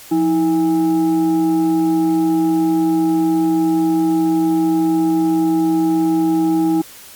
sine tone with frequency modulation, 321.3 Hz, E4, 44 cents flat, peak -12 dBFS, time 0.11-6.82 s, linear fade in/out 10 ms, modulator 496 Hz, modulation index 0.5, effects white hiss -39 dBFS RMS until 7.15 s + MP3 96 kbps

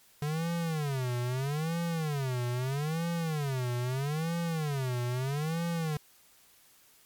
square tone with vibrato, 143.9 Hz, D3, 35 cents flat, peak -30 dBFS, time 0.22-5.97 s, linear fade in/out 2 ms, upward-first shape sine, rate 0.78 Hz, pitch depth 290 cents each way, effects white hiss -61 dBFS RMS until 7.05 s + MP3 96 kbps

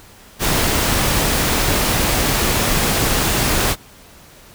pink noise, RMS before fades -17 dBFS, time 0.39-3.76 s, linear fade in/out 50 ms, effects pink hiss -44 dBFS RMS until 4.54 s

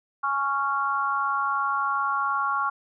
harmonic tone, 277.2 Hz, C#4, in tune, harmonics 3 / 4 / 5, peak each -31 / -25 / -27 dBFS, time 0.23-2.7 s, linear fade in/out 10 ms, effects none

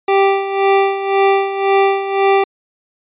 25% pulse tone with tremolo, 392 Hz, G4, in tune, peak -5 dBFS, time 0.08-2.44 s, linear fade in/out 5 ms, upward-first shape sine, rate 1.9 Hz, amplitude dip 70%, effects resampled to 8000 Hz

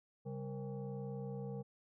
sine tone with frequency modulation, 135.4 Hz, C#3, 40 cents flat, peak -40 dBFS, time 0.25-1.63 s, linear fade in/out 20 ms, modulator 332 Hz, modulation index 1.2, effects none

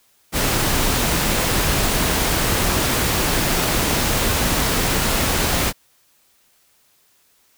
pink noise, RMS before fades -19 dBFS, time 0.32-5.73 s, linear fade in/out 50 ms, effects white hiss -59 dBFS RMS until 7.57 s

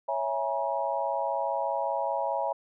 sine chord, A# half-diminished seventh, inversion first, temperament equal with one note detuned, 554.4 / 659.3 / 830.6 / 955.2 Hz, C#5 / E5 / G#5 / A#5, 0 / 0 / 0 / +42 cents, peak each -32 dBFS, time 0.08-2.53 s, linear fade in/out 10 ms, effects none

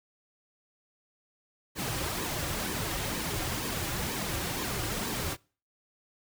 pink noise with flanger, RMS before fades -33 dBFS, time 1.75-5.37 s, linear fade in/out 50 ms, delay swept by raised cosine 1.4 to 4.7 ms, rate 2.1 Hz, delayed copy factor -0.6, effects noise-tail reverb RT60 0.4 s tail -25 dB re dry

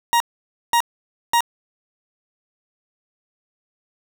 40% pulse tone bursts, 941 Hz, A#5, 16 cents sharp, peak -13 dBFS, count 3, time 0.13-1.406 s, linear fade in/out 0 ms, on 72 ms, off 530 ms, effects none

